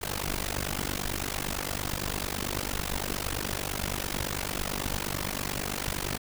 pink noise with amplitude modulation, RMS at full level -28 dBFS, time 0.01-6.18 s, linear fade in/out 20 ms, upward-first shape sine, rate 48.9 Hz, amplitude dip 100%, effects none

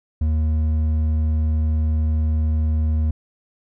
sine tone with hard clipping, 77.78 Hz, D#2, in tune, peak -18 dBFS, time 0.21-3.11 s, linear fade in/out 5 ms, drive 5 dB, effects none

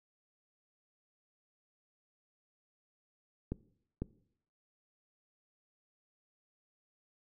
clicks, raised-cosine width 3 ms, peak -22 dBFS, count 2, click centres 3.52 / 4.02 s, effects noise-tail reverb RT60 0.7 s tail -20 dB re dry

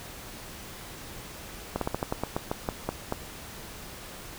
slowing click train, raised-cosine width 1 ms, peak -13 dBFS, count 12, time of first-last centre 1.76-3.124 s, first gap 53 ms, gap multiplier 1.16, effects pink hiss -43 dBFS RMS until 4.38 s

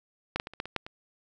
clicks, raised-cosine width 0.3 ms, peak -13 / -12 / -22 / -29 / -15 / -23 / -12 / -25 dBFS, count 8, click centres 0.36 / 0.399 / 0.471 / 0.536 / 0.601 / 0.656 / 0.763 / 0.865 s, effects none

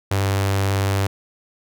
sawtooth tone with notch filter, 98 Hz, G2, in tune, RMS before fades -20 dBFS, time 0.11-1.07 s, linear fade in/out 5 ms, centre 220 Hz, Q 1.4, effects none

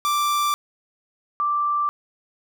45% pulse / sine tone pair in turn, 1174.7 / 1174.7 Hz, D6 / D6, 0 / 0 cents, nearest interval unison, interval 0 cents, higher neither, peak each -19 dBFS, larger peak neither, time 0.05-0.54 / 1.4-1.89 s, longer neither, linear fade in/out 0 ms, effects none

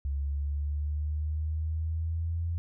sine exponential sweep, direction up, 69.4 to 85 Hz, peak -28 dBFS, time 0.05-2.58 s, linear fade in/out 0 ms, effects none

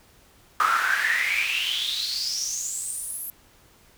brown noise with high-pass filter sweep, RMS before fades -26 dBFS, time 0.6-3.3 s, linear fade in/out 0 ms, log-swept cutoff 1200 to 12000 Hz, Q 9.7, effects pink hiss -56 dBFS RMS until 3.97 s

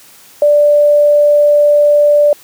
sine tone, 587.3 Hz, D5, in tune, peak -5 dBFS, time 0.42-2.33 s, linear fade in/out 2 ms, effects white hiss -41 dBFS RMS until 2.43 s + high-pass 80 Hz 12 dB/octave

